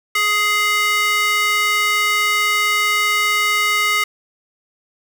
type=tone with high-pass filter; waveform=square; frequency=417.7 Hz; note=G#4; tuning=10 cents sharp; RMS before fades=-17 dBFS; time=0.15-4.04 s; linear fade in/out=5 ms; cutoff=1700 Hz; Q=4.2; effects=none